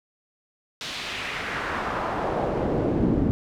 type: noise with band-pass filter sweep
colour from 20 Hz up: brown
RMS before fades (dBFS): -26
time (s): 0.81-3.31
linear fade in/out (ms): 0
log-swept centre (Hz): 4200 to 230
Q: 1.5
effects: none